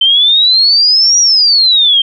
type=exponential two-way sweep; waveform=sine; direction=up then down; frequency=3084 to 5800 to 3139 Hz; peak=-5 dBFS; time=0.01-2.02 s; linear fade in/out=5 ms; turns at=1.19 s; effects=none